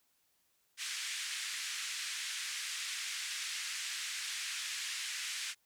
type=band-pass noise; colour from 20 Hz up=pink; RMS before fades=-40 dBFS; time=0.77-5.55 s; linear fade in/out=50 ms; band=1800 to 8900 Hz; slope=24 dB/octave; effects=white hiss -75 dBFS RMS until 5.65 s

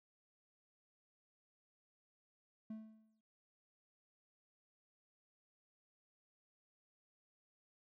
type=tone with exponential decay; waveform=triangle; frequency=218.8 Hz; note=A3; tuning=9 cents flat; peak=-40 dBFS; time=2.7-3.21 s; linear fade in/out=5 ms; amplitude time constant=110 ms; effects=none

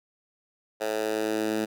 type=tone with high-pass filter sweep; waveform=10% pulse; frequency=108.6 Hz; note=A2; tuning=22 cents flat; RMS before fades=-28 dBFS; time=0.8-1.66 s; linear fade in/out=20 ms; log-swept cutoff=540 to 250 Hz; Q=2; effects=none

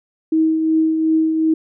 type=tone with tremolo; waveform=sine; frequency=318.5 Hz; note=D#4; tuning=41 cents sharp; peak=-11 dBFS; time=0.32-1.54 s; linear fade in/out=5 ms; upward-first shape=triangle; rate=2.7 Hz; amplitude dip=45%; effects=none

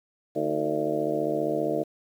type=harmonic tone with a mistuned harmonic; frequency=75 Hz; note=D2; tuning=37 cents sharp; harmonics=2 / 3 / 4 / 5 / 6 / 7 / 8 / 9; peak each=-38 / -38 / -30 / -34 / -30 / -37 / -30 / -32 dBFS; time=0.35-1.84 s; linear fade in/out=20 ms; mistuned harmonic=4; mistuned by=+80 cents; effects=9-bit

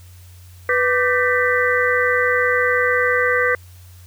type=tone cluster; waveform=sine; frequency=494.7 / 1180 / 1551 / 1800 / 1977 Hz; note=B4 / D6 / G6 / A6 / B6; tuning=+3 / +8 / -19 / +39 / +1 cents; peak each=-19 / -23 / -21 / -25 / -20 dBFS; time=0.69-3.55 s; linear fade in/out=2 ms; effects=added 90 Hz sine -40 dBFS peak until 4.06 s + white hiss -51 dBFS RMS until 4.06 s

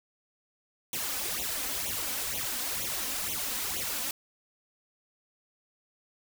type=noise with flanger; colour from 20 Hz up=white; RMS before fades=-33 dBFS; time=0.93-4.11 s; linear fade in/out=2 ms; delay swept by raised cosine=0.3 to 4 ms; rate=2.1 Hz; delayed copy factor=+0.9; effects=none

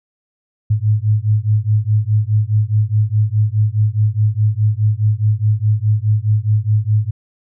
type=beating tone pair; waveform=sine; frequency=104.4 / 109.2 Hz; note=G#2 / A2; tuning=+10 / -13 cents; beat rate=4.8 Hz; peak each=-15 dBFS; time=0.7-7.11 s; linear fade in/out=10 ms; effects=none

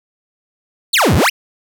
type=exponential two-way sweep; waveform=35% pulse; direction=down then up; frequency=4699 to 70.7 to 3240 Hz; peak=-8 dBFS; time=0.93-1.3 s; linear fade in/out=10 ms; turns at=1.15 s; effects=none

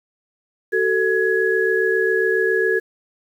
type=tone cluster; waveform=sine; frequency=378.6 / 445.9 / 1679 Hz; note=F#4 / A4 / G#6; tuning=+40 / +23 / +18 cents; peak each=-20 dBFS; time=0.72-2.8 s; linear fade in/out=20 ms; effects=8-bit

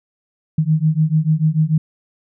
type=beating tone pair; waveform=sine; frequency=153.2 / 160 Hz; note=D#3 / D#3; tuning=-27 / +49 cents; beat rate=6.8 Hz; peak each=-16 dBFS; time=0.58-1.78 s; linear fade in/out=5 ms; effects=none

